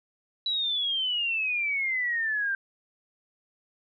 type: exponential sweep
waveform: sine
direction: down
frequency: 3951 to 1568 Hz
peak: -25 dBFS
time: 0.46-2.55 s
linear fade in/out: 2 ms
effects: none